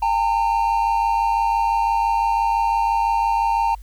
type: tone pair together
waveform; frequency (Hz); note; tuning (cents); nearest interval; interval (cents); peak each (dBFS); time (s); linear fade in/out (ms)
triangle; 805.1 / 911; G5 / A#5; +46 / -40; major second; 214; -20 / -16; 0.02-3.75; 5
effects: added 50 Hz sine -35 dBFS peak until 3.82 s + white hiss -57 dBFS RMS until 3.82 s